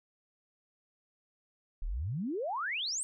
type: exponential sweep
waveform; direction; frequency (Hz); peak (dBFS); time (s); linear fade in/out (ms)
sine; up; 30.87 to 8870; -32; 1.82-3.03; 0
effects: none